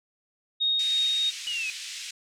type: tone with tremolo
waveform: sine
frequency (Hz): 3729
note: A#7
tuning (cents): 0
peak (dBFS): -21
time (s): 0.6-1.31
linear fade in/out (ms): 20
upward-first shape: triangle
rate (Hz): 3.1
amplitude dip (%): 25
type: band-pass noise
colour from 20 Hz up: pink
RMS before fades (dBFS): -38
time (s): 0.79-2.11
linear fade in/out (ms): 5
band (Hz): 2400 to 7800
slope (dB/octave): 24
type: linear sweep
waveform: sine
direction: down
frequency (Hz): 2960 to 2489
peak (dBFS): -28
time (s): 1.47-1.7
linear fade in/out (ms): 0
effects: none